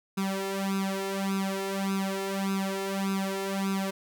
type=tone with flanger; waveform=sawtooth; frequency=194.3 Hz; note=G3; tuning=15 cents flat; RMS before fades=-30 dBFS; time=0.17-3.91 s; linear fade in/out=10 ms; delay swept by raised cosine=0.78 to 2.28 ms; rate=1.7 Hz; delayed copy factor=+0.95; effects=none